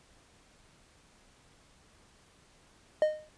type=tone with exponential decay; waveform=triangle; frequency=615 Hz; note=D#5; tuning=20 cents flat; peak=-17 dBFS; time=3.02-3.29 s; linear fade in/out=1 ms; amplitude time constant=57 ms; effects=pink hiss -62 dBFS RMS until 3.37 s + resampled to 22050 Hz